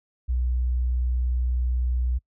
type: tone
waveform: sine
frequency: 61.74 Hz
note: B1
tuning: in tune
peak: -21 dBFS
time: 0.28-2.19 s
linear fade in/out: 20 ms
effects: noise-tail reverb RT60 0.1 s tail -26 dB re dry